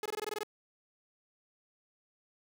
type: tone bursts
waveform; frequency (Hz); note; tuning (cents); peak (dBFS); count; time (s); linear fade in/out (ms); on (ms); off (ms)
sawtooth; 424; G#4; +36; -30; 9; 0.03-0.433; 2; 27; 20
effects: none